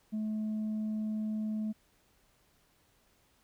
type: tone with tanh clipping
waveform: sine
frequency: 215.5 Hz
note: A3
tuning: 36 cents flat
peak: -32 dBFS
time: 0.12-1.73 s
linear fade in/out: 20 ms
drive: 1 dB
effects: pink hiss -69 dBFS RMS until 3.43 s